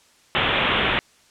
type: low-pass noise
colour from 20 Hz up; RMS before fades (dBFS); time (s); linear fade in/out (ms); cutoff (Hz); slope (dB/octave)
white; -21; 0.35-0.99; 0; 3500; 96
effects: white hiss -56 dBFS RMS until 1.3 s + low-pass 8000 Hz 12 dB/octave